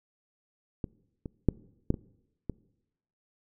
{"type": "clicks", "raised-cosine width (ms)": 3, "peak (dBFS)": [-19, -24, -8, -11, -21, -19], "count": 6, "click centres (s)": [0.842, 1.258, 1.487, 1.904, 1.942, 2.497], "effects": ["noise-tail reverb RT60 0.9 s tail -23 dB re dry"]}